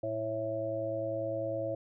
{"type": "harmonic tone with a mistuned harmonic", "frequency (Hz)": 109.9, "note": "A2", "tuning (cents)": -2, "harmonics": [1, 3, 5, 6], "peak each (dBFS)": [-41, -40, -34, -37], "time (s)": [0.03, 1.75], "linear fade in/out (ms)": 5, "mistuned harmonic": 1, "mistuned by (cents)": 41, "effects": []}